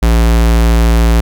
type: tone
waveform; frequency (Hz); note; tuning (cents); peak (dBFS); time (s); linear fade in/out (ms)
square; 57.1; A#1; -35; -7; 0.02-1.21; 10
effects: none